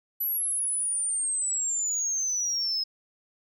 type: exponential sweep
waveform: sine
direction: down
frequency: 11940 to 5110 Hz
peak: -24 dBFS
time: 0.2-2.84 s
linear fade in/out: 10 ms
effects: tanh soft clip ceiling -22 dBFS